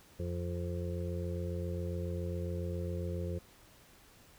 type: harmonic tone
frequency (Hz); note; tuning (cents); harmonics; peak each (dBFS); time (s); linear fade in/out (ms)
87.31; F2; 0; 1 / 2 / 4 / 5 / 6; -36 / -41 / -44 / -45 / -44; 0.19-3.39; 10
effects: pink hiss -60 dBFS RMS until 4.38 s